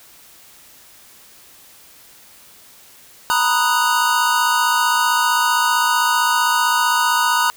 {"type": "chord", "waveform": "square", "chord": "B major seventh", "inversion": "third", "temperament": "equal", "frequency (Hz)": [932.3, 987.8, 1244.5, 1480], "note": ["A#5", "B5", "D#6", "F#6"], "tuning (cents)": [0, 0, 0, 0], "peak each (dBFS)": -21, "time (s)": [3.3, 7.5], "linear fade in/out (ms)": 0, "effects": ["white hiss -46 dBFS RMS until 7.56 s"]}